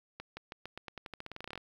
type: accelerating click train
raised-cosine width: 0.3 ms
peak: -26 dBFS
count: 20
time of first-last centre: 0.2-1.577 s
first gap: 170 ms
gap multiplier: 0.89
effects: 9-bit